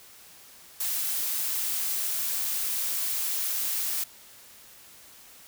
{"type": "noise", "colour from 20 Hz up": "blue", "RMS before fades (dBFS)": -29, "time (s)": [0.8, 4.04], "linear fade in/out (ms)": 5, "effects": ["white hiss -51 dBFS RMS until 5.47 s"]}